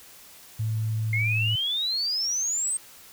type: tone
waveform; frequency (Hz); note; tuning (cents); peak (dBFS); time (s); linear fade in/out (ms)
sine; 110; A2; 0; -24; 0.59-1.56; 10
type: exponential sweep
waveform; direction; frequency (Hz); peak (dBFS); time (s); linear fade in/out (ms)
sine; up; 2112 to 8500; -24; 1.13-2.77; 2
effects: white hiss -49 dBFS RMS until 3.12 s

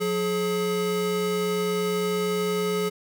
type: tone pair together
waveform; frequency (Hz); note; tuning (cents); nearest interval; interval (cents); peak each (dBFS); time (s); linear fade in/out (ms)
square; 179.9 / 423.5; F#3 / G#4; -48 / +34; octave + minor third; 1482; -30 / -25; 0-2.9; 20
effects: none

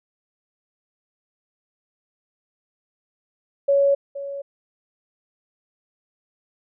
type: tone with echo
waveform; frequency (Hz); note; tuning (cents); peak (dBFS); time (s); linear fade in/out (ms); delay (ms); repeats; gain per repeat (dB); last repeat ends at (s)
sine; 559; C#5; +14; -14; 3.68-3.95; 10; 470; 1; -14; 4.42
effects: none

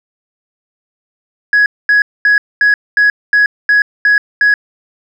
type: tone bursts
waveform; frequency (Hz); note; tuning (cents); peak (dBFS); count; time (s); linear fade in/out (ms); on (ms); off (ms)
sine; 1672; G#6; +11; -4; 9; 1.53-4.54; 2; 130; 230
effects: tanh soft clip ceiling -4 dBFS

